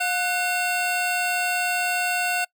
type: tone cluster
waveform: square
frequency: 716 / 1485 / 2726 Hz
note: F5 / F#6 / F7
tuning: +43 / +6 / -43 cents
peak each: -27 dBFS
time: 0-2.45 s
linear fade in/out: 10 ms
effects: noise-tail reverb RT60 0.1 s tail -24 dB re dry